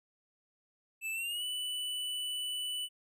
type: tone with pitch glide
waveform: square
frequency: 2637 to 2977 Hz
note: E7 to F#7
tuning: 0 to +10 cents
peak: -35 dBFS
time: 1.01-2.89 s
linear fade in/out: 50 ms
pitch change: +210 cents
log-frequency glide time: 1.12-1.44 s
effects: none